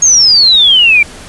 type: exponential sweep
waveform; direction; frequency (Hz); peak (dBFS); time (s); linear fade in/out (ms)
sine; down; 6645 to 2308; -3; 0.02-1.03; 5
effects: pink hiss -31 dBFS RMS until 1.28 s + resampled to 24000 Hz